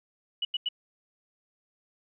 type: tone bursts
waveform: sine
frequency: 2940 Hz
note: F#7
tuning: 12 cents flat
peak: -26 dBFS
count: 3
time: 0.42-0.688 s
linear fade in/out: 5 ms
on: 30 ms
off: 89 ms
effects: none